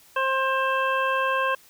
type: harmonic tone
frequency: 530 Hz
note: C5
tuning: 22 cents sharp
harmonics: 1 / 2 / 3 / 5 / 6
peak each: -27 / -24 / -27 / -31 / -39 dBFS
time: 0.16-1.55 s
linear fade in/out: 5 ms
effects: white hiss -54 dBFS RMS until 1.69 s